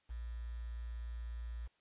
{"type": "tone with quantisation", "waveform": "sine", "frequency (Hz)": 58.27, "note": "A#1", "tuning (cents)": 0, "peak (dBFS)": -40, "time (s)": [0.09, 1.68], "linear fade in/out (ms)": 20, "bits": 10, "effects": ["white hiss -75 dBFS RMS until 1.8 s", "resampled to 8000 Hz"]}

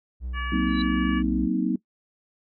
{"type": "tone", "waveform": "triangle", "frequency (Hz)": 62.1, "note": "B1", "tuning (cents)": 10, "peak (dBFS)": -27, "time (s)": [0.2, 1.49], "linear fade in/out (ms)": 50}
{"type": "harmonic tone", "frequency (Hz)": 574, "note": "D5", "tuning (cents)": -40, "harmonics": [2, 3, 4, 5], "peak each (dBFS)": [-33, -32, -39, -39], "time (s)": [0.33, 1.23], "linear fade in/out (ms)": 50}
{"type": "chord", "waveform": "sine", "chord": "C half-diminished seventh", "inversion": "second", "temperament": "just", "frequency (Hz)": [188.37, 235.5, 261.6, 314], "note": ["Gb3", "Bb3", "C4", "Eb4"], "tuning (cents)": [31, 18, 0, 16], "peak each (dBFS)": -27, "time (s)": [0.52, 1.76], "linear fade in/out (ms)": 5}
{"type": "tone with exponential growth", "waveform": "sine", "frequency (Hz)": 3951, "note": "B7", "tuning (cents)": 0, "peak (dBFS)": -27, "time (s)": [0.67, 0.82], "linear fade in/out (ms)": 5, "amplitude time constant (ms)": 32}
{"effects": ["noise-tail reverb RT60 0.1 s tail -20 dB re dry"]}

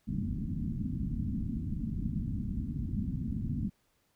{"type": "low-pass noise", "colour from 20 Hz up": "white", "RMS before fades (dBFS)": -34, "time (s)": [0.07, 3.7], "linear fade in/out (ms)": 20, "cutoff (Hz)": 250, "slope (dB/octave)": 48, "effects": ["pink hiss -73 dBFS RMS until 4.15 s"]}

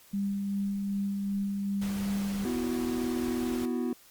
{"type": "tone with tremolo", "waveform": "sine", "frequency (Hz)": 199.2, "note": "G3", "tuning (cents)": 28, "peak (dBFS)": -27, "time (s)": [0.13, 2.45], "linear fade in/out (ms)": 10, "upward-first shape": "sine", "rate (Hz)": 2.6, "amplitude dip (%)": 25}
{"type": "noise", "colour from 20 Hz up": "pink", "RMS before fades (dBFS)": -42, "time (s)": [1.81, 3.66], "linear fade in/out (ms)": 10}
{"type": "chord", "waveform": "triangle", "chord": "B suspended fourth", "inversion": "none", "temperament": "equal", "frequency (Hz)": [246.9, 329.6, 370], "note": ["B3", "E4", "F#4"], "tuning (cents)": [0, 0, 0], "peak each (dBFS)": [-28, -33, -33], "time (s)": [2.45, 3.93], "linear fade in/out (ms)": 2}
{"effects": ["white hiss -57 dBFS RMS until 4.1 s", "Opus 48 kbps"]}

